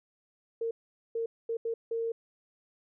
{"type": "tone bursts at uneven times", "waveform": "sine", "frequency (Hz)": 458.1, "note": "A#4", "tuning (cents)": -30, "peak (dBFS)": -29, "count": 5, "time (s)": [[0.61, 0.71], [1.15, 1.26], [1.49, 1.57], [1.65, 1.74], [1.91, 2.12]], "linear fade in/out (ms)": 5, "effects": []}